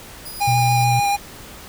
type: tone with tremolo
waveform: 5% pulse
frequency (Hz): 4933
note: D#8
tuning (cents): -16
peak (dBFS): -24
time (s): 0.25-0.85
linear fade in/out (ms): 10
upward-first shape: sine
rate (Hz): 9.1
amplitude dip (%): 30
type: tone with vibrato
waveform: square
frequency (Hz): 809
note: G#5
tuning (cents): -46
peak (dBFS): -17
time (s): 0.4-1.17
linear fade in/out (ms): 20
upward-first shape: square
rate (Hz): 6.9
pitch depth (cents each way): 11
type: tone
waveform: sine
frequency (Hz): 121.4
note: B2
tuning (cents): -29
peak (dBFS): -17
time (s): 0.47-1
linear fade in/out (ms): 10
effects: pink hiss -39 dBFS RMS until 1.68 s